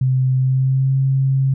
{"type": "tone with pitch glide", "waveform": "sine", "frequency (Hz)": [129.9, 134.4], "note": ["C3", "C3"], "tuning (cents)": [-12, 47], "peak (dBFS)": -13, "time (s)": [0.01, 1.54], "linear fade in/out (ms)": 5, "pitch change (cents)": 59, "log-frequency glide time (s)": [0.37, 0.96], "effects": []}